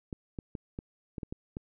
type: clicks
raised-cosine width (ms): 3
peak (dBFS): -24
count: 8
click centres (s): 0.128 / 0.388 / 0.552 / 0.789 / 1.182 / 1.232 / 1.325 / 1.569
effects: none